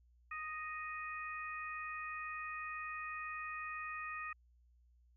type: harmonic tone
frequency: 622 Hz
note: D#5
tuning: 1 cent flat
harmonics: 2 / 3 / 4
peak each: -44 / -46 / -47 dBFS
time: 0.31-4.33 s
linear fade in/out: 5 ms
effects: added 60 Hz sine -65 dBFS peak until 5.16 s